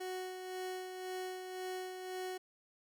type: tone with tremolo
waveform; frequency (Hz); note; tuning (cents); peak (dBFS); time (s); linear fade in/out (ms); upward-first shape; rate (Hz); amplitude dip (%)
30% pulse; 370; F#4; 0; -36; 0-2.38; 10; sine; 1.9; 45
effects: none